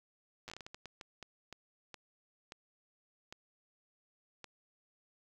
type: slowing click train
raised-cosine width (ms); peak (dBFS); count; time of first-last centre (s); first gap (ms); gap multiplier
0.2; -29; 17; 0.48-4.443; 8; 1.39
effects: 10-bit